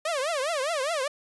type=tone with vibrato; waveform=sawtooth; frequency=594 Hz; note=D5; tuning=20 cents sharp; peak=-22 dBFS; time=0.05-1.08 s; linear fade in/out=5 ms; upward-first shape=triangle; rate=4.9 Hz; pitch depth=290 cents each way; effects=resampled to 24000 Hz